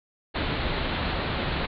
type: low-pass noise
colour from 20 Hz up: pink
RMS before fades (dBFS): -28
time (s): 0.34-1.67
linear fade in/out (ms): 20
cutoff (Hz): 4300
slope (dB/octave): 96
effects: none